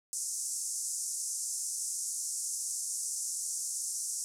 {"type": "band-pass noise", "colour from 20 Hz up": "white", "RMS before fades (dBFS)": -36, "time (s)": [0.13, 4.24], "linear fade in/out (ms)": 0, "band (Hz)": [5700, 10000], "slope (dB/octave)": 48, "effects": []}